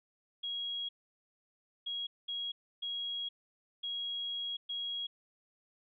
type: tone bursts at uneven times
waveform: sine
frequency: 3300 Hz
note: G#7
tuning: 12 cents flat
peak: -35 dBFS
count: 6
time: 0.43-0.89 / 1.86-2.07 / 2.28-2.52 / 2.82-3.29 / 3.83-4.57 / 4.69-5.07 s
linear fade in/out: 10 ms
effects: none